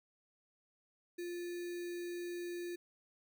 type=tone with sample-and-hold; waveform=sine; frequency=349.2 Hz; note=F4; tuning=in tune; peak=-39 dBFS; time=1.18-2.76 s; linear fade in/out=10 ms; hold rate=2100 Hz; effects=none